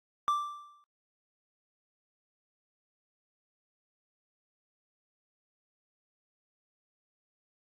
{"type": "tone with exponential decay", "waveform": "triangle", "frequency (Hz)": 1174.7, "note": "D6", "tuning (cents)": 0, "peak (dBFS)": -21, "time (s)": [0.28, 0.84], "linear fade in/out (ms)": 0, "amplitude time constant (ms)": 120, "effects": ["AAC 64 kbps"]}